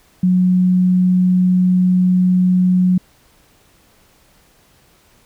sine tone, 182.5 Hz, F#3, 24 cents flat, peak -10 dBFS, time 0.23-2.98 s, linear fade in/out 5 ms, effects pink hiss -53 dBFS RMS until 5.25 s

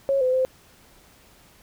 sine tone with pitch steps, 548 / 510 / 518 Hz, C#5 / C5 / C5, -20 / -44 / -17 cents, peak -18 dBFS, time 0.09-0.45 s, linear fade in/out 0 ms, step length 120 ms, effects pink hiss -54 dBFS RMS until 1.62 s

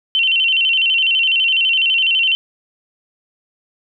sine tone with vibrato, 2900 Hz, F#7, 35 cents flat, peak -12 dBFS, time 0.15-2.35 s, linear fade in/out 0 ms, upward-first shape square, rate 12 Hz, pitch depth 100 cents each way, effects none

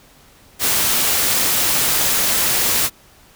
white noise, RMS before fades -17 dBFS, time 0.59-2.9 s, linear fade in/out 50 ms, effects pink hiss -49 dBFS RMS until 3.35 s

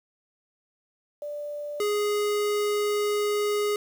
sine / square tone pair in turn, 587.3 / 415.3 Hz, D5 / G#4, 0 / 0 cents, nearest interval tritone, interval 600 cents, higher first, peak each -31 / -24 dBFS, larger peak second, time 1.22-1.8 / 1.8-3.76 s, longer second, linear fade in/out 2 ms, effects 9-bit

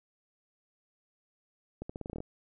accelerating click train, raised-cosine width 2 ms, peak -25 dBFS, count 10, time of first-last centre 1.82-2.204 s, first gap 75 ms, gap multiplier 0.85, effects none

